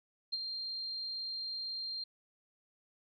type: tone with ADSR envelope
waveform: sine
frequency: 4186 Hz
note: C8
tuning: in tune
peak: -31 dBFS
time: 0.32-2.04 s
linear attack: 15 ms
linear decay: 33 ms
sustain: -6 dB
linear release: 6 ms
effects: none